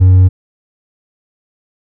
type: tone with hard clipping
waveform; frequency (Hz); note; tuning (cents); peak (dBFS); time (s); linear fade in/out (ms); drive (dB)
sine; 92.7; F#2; +4; -4; 0-0.29; 20; 2
effects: none